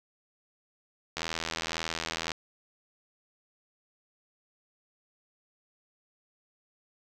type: click train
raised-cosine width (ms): 0.2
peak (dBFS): -14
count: 95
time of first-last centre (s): 1.17-2.318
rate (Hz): 81.9
effects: none